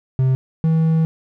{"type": "tone pair in turn", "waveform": "triangle", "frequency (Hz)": [130.81, 161.16], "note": ["C3", "E3"], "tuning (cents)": [0, -39], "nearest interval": "major third", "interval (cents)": 361, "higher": "second", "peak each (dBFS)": -11, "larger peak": "neither", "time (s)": [[0.19, 0.35], [0.64, 1.05]], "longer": "second", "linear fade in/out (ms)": 0, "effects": []}